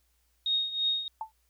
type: tone with tremolo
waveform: sine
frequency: 3729 Hz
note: A#7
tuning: in tune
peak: -23 dBFS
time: 0.46-1.08 s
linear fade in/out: 2 ms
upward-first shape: triangle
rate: 3 Hz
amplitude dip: 80%
type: tone with exponential decay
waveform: sine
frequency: 880 Hz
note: A5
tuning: in tune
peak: -28 dBFS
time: 1.21-1.32 s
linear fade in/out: 2 ms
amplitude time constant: 22 ms
effects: added 60 Hz sine -70 dBFS peak until 1.49 s + white hiss -73 dBFS RMS until 1.49 s